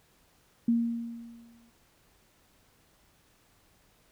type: tone with exponential decay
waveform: sine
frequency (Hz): 233.1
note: A#3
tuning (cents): 0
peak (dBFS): -20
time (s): 0.68-1.7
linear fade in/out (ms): 5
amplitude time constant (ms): 220
effects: pink hiss -65 dBFS RMS until 4.11 s